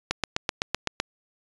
click train, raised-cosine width 0.2 ms, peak -6 dBFS, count 8, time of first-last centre 0.11-1.001 s, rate 7.86 Hz, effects resampled to 22050 Hz

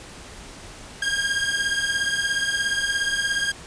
sawtooth beating tone pair, 1609 / 1626 Hz, G6 / G#6, +45 / -37 cents, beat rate 17 Hz, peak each -21 dBFS, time 1.02-3.52 s, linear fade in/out 5 ms, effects pink hiss -41 dBFS RMS until 3.66 s + resampled to 22050 Hz

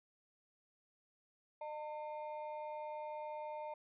triangle ring-modulated tone, 756 Hz, F#5, 37 cents sharp, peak -37 dBFS, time 1.61-3.74 s, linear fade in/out 5 ms, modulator 149 Hz, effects resampled to 8000 Hz

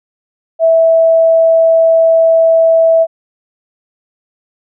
sine tone, 655 Hz, E5, 11 cents flat, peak -5 dBFS, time 0.59-3.07 s, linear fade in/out 50 ms, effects none

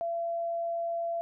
sine tone, 677 Hz, E5, 46 cents sharp, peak -29 dBFS, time 0.01-1.21 s, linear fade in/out 0 ms, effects none

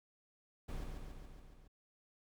brown noise with echo, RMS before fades -42 dBFS, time 0.68-0.84 s, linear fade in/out 10 ms, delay 140 ms, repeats 6, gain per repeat -3 dB, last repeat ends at 1.68 s, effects none

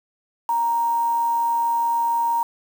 sine tone with quantisation, 932.3 Hz, A#5, in tune, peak -18 dBFS, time 0.49-2.43 s, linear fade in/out 2 ms, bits 6, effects none

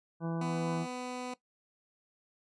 harmonic tone, 166 Hz, E3, 12 cents sharp, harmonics 1 / 2 / 3 / 4 / 5 / 6 / 7 / 9, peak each -33 / -39 / -43 / -45 / -47 / -49 / -50 / -52 dBFS, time 0.2-0.87 s, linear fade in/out 50 ms
15% pulse tone, 250 Hz, B3, 21 cents sharp, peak -31 dBFS, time 0.41-1.34 s, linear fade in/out 5 ms
effects noise-tail reverb RT60 0.1 s tail -17 dB re dry + resampled to 22050 Hz

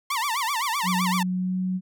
sawtooth tone with vibrato, 1018 Hz, C6, 48 cents flat, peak -20 dBFS, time 0.1-1.23 s, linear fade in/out 5 ms, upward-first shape sine, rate 7.8 Hz, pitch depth 250 cents each way
sine tone with pitch glide, 183.1 to 185.01 Hz, F#3 to F#3, -18 to 0 cents, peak -23 dBFS, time 0.83-1.81 s, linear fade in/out 50 ms, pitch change +18 cents, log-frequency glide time 1.35-1.57 s
effects none

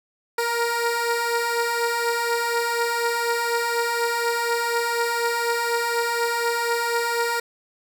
15% pulse beating tone pair, 466.2 / 470.3 Hz, A#4 / A#4, 0 / +15 cents, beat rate 4.1 Hz, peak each -22 / -16 dBFS, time 0.38-7.4 s, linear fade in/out 5 ms, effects none

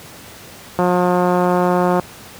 click train, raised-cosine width 1 ms, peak -3 dBFS, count 217, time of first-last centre 0.79-1.997 s, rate 179 Hz, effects pink hiss -38 dBFS RMS until 2.39 s + high-pass 80 Hz 12 dB/octave

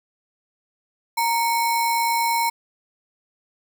sine tone with sample-and-hold, 929 Hz, A#5, 6 cents flat, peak -18 dBFS, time 1.17-2.5 s, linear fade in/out 10 ms, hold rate 3150 Hz, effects none

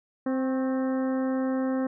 harmonic tone with a mistuned harmonic, 261.6 Hz, C4, in tune, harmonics 1 / 2 / 3 / 4 / 5 / 6 / 7, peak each -25 / -31 / -40 / -42 / -44 / -46 / -47 dBFS, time 0.26-1.87 s, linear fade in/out 5 ms, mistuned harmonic 4, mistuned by +50 cents, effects none

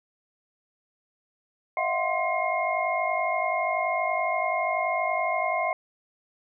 sine tone cluster, 636 / 688 / 737 / 1048 / 2141 Hz, D#5 / F5 / F#5 / C6 / C7, +38 / -26 / -7 / +2 / +39 cents, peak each -30 dBFS, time 1.77-5.73 s, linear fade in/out 2 ms, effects none

